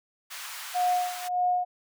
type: high-pass noise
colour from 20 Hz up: pink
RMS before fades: -39 dBFS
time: 0.3-1.29 s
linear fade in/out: 20 ms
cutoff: 1000 Hz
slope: 24 dB/octave
type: tone with tremolo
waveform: sine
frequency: 721 Hz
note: F#5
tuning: 45 cents flat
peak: -21 dBFS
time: 0.74-1.65 s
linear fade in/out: 20 ms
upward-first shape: sine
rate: 1.7 Hz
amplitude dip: 85%
effects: none